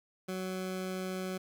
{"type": "tone", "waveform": "20% pulse", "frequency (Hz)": 186.3, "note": "F#3", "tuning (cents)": 12, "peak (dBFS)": -30, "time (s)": [0.28, 1.38], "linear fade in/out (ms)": 10, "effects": ["11-bit"]}